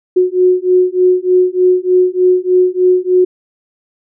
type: beating tone pair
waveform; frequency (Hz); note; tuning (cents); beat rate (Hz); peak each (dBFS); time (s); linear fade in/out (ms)
sine; 363.7 / 367; F#4 / F#4; -30 / -14; 3.3; -11; 0.16-3.25; 10
effects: none